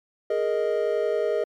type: chord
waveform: triangle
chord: Ab suspended second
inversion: none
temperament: equal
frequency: 415.3 / 466.2 / 622.3 Hz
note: Ab4 / Bb4 / Eb5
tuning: 0 / 0 / 0 cents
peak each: -24 dBFS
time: 0.3-1.44 s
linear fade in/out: 5 ms
effects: MP3 96 kbps